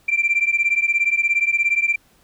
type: beating tone pair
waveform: sine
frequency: 2349 / 2366 Hz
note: D7 / D7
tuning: 0 / +12 cents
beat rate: 17 Hz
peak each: -18 dBFS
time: 0.08-1.96 s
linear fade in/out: 10 ms
effects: tanh soft clip ceiling -10 dBFS + pink hiss -57 dBFS RMS until 2.23 s